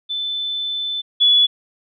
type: tone pair in turn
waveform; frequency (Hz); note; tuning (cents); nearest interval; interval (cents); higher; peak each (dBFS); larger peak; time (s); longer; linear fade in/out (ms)
sine; 3520 / 3416; A7 / G#7; 0 / +48; minor second; 52; first; -21 / -10; second; 0.09-1.02 / 1.2-1.47; first; 20
effects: none